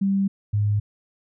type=tone pair in turn; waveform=sine; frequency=196 / 103.83 Hz; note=G3 / G#2; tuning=0 / 0 cents; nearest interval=major seventh; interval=1100 cents; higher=first; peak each=-18 dBFS; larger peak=neither; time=0.01-0.28 / 0.53-0.8 s; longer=neither; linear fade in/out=10 ms; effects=none